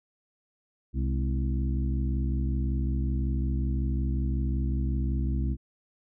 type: harmonic tone with a mistuned harmonic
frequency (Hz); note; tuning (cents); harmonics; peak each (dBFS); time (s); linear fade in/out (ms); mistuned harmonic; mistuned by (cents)
65.41; C2; 0; 1 / 2 / 3 / 4 / 5; -26 / -32 / -36 / -38 / -40; 0.93-5.57; 50; 3; +110
effects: none